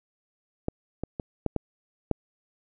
clicks, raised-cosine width 2 ms, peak -13 / -17 / -18 / -12 / -13 / -10 dBFS, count 6, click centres 0.684 / 1.036 / 1.198 / 1.463 / 1.563 / 2.113 s, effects none

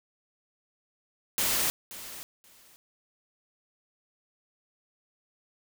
white noise with echo, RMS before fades -27 dBFS, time 1.38-1.7 s, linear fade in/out 0 ms, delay 530 ms, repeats 2, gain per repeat -15 dB, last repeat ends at 2.76 s, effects none

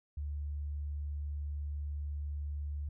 sine tone, 73 Hz, D2, 10 cents flat, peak -35 dBFS, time 0.17-2.89 s, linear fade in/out 5 ms, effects none

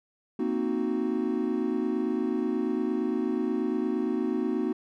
triangle chord, C half-diminished seventh, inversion third, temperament equal, 233.1 / 261.6 / 311.1 / 370 Hz, Bb3 / C4 / Eb4 / Gb4, 0 / 0 / 0 / 0 cents, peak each -29 dBFS, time 0.39-4.73 s, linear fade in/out 5 ms, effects none

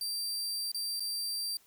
sawtooth tone with dropouts, 4699 Hz, D8, in tune, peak -30 dBFS, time 0.01-1.57 s, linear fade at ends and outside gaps 2 ms, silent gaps 0.717-0.745 / 0.997-1.004 s, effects white hiss -64 dBFS RMS until 1.66 s

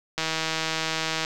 click train, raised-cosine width 0.2 ms, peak -9 dBFS, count 172, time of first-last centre 0.18-1.249 s, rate 160 Hz, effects 7-bit

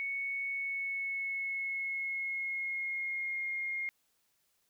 sine tone with pitch glide, 2217 to 2135 Hz, C#7 to C7, 0 to +34 cents, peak -33 dBFS, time 0-3.89 s, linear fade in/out 0 ms, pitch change -66 cents, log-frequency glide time 0.48-3.46 s, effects white hiss -75 dBFS RMS until 4.69 s

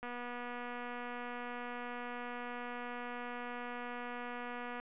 click train, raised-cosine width 0.5 ms, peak -29 dBFS, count 1160, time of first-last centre 0.03-4.8 s, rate 243 Hz, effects resampled to 8000 Hz

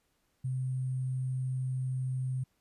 sine tone with sample-and-hold, 129.5 Hz, C3, 17 cents flat, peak -30 dBFS, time 0.44-2.44 s, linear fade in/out 10 ms, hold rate 8820 Hz, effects pink hiss -75 dBFS RMS until 2.6 s + resampled to 32000 Hz

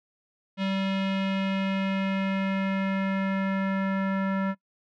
square tone with low-pass filter sweep, 193.3 Hz, G3, 24 cents flat, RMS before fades -27 dBFS, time 0.57-4.55 s, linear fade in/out 50 ms, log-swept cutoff 3200 to 1600 Hz, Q 2.2, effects noise-tail reverb RT60 0.1 s tail -22 dB re dry

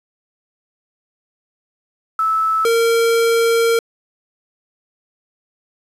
sine / square tone pair in turn, 1308 / 460.7 Hz, E6 / A#4, -14 / -20 cents, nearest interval octave + tritone, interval 1806 cents, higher first, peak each -14 / -13 dBFS, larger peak second, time 2.19-2.65 / 2.65-3.79 s, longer second, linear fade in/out 2 ms, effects resampled to 32000 Hz + 7-bit

